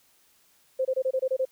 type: tone bursts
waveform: sine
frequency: 522 Hz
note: C5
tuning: 4 cents flat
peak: -22 dBFS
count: 8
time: 0.79-1.453 s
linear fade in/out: 10 ms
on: 61 ms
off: 25 ms
effects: white hiss -63 dBFS RMS until 1.51 s